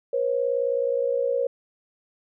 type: tone pair together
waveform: sine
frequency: 483.2 / 542.4 Hz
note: B4 / C#5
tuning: -38 / -38 cents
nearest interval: major second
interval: 200 cents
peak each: -24 dBFS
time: 0.13-1.47 s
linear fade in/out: 5 ms
effects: none